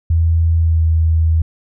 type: tone with pitch glide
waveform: sine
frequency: 82.41 to 80.81 Hz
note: E2 to E2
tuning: 0 to -34 cents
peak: -10 dBFS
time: 0.1-1.42 s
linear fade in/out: 5 ms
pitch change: -34 cents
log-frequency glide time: 0.58-0.84 s
effects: none